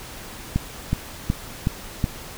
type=click train; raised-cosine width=5 ms; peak=-7 dBFS; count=5; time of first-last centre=0.56-2.041 s; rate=2.7 Hz; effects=pink hiss -38 dBFS RMS until 2.37 s